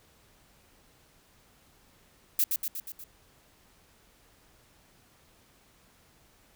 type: noise with echo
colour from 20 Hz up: violet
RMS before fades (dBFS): -24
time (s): 2.39-2.44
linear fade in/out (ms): 2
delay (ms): 120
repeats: 5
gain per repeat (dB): -4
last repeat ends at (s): 3.04
effects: pink hiss -62 dBFS RMS until 6.55 s